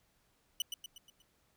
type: tone with echo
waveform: sawtooth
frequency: 2974 Hz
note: F#7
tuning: 8 cents sharp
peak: -28 dBFS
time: 0.6-0.62 s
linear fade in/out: 2 ms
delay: 120 ms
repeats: 5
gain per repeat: -6 dB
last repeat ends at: 1.22 s
effects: pink hiss -73 dBFS RMS until 1.56 s